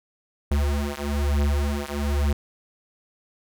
square beating tone pair, 71.3 / 72.4 Hz, C#2 / D2, +49 / -24 cents, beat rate 1.1 Hz, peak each -25 dBFS, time 0.51-2.33 s, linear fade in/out 5 ms, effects none

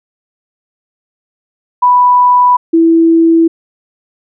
sine tone pair in turn, 987.8 / 329.6 Hz, B5 / E4, 0 / 0 cents, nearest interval octave + perfect fifth, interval 1900 cents, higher first, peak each -4 dBFS, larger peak neither, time 1.82-2.57 / 2.73-3.48 s, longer neither, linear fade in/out 10 ms, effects none

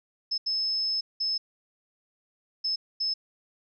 sine tone bursts at uneven times, 5220 Hz, E8, 18 cents flat, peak -25 dBFS, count 5, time 0.31-0.38 / 0.46-1.01 / 1.2-1.38 / 2.64-2.76 / 3-3.14 s, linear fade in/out 10 ms, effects none

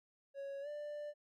triangle tone with pitch glide, 554.4 to 590.8 Hz, C#5 to D5, 0 to +10 cents, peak -40 dBFS, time 0.34-1.14 s, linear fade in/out 50 ms, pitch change +110 cents, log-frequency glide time 0.61-0.68 s, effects none

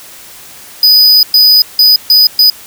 square tone bursts at uneven times, 4978 Hz, D#8, in tune, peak -3 dBFS, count 5, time 0.83-1.23 / 1.34-1.62 / 1.79-1.96 / 2.1-2.27 / 2.39-2.5 s, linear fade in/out 2 ms, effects white hiss -33 dBFS RMS until 2.66 s

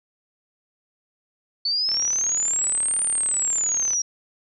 sine linear two-way sweep, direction up then down, 4435 to 9070 to 5630 Hz, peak -20 dBFS, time 1.65-4.02 s, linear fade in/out 5 ms, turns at 3.03 s
click train, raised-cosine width 0.3 ms, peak -21 dBFS, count 77, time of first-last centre 1.89-3.933 s, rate 37.2 Hz
effects none

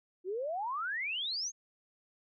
sine exponential sweep, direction up, 348.8 to 6645 Hz, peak -33 dBFS, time 0.24-1.52 s, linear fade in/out 50 ms, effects none

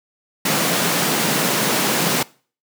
pink high-pass noise, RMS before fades -19 dBFS, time 0.45-2.23 s, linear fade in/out 5 ms, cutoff 140 Hz, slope 48 dB/octave, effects noise-tail reverb RT60 0.4 s tail -22 dB re dry

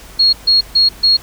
sine tone bursts, 4300 Hz, C8, 47 cents sharp, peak -7 dBFS, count 4, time 0.19-1.17 s, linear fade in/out 10 ms, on 140 ms, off 140 ms, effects added 50 Hz sine -38 dBFS peak until 1.22 s + pink hiss -38 dBFS RMS until 1.22 s

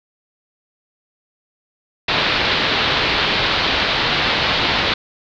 white low-pass noise, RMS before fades -18 dBFS, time 2.08-4.94 s, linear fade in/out 5 ms, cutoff 4300 Hz, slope 48 dB/octave, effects none

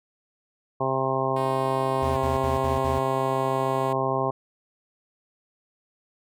harmonic tone, 132.8 Hz, C3, 26 cents sharp, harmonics 1 / 2 / 3 / 4 / 5 / 6 / 7 / 8, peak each -31 / -34 / -29 / -31 / -29 / -31 / -32 / -29 dBFS, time 0.8-4.31 s, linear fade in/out 10 ms
5% pulse tone with pitch glide, 311.1 to 278.8 Hz, D#4 to C#4, 0 to +10 cents, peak -28 dBFS, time 1.36-3.93 s, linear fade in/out 5 ms, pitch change -190 cents, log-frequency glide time 2.13-2.18 s
square tone bursts, 82.2 Hz, E2, 4 cents flat, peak -29 dBFS, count 5, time 2.02-2.99 s, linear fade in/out 10 ms, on 150 ms, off 55 ms
effects none

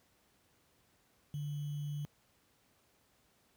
sine tone with sample-and-hold, 146.2 Hz, D3, 7 cents flat, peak -36 dBFS, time 1.34-2.05 s, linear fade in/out 0 ms, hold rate 3150 Hz, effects pink hiss -71 dBFS RMS until 3.56 s + high-pass 60 Hz 12 dB/octave

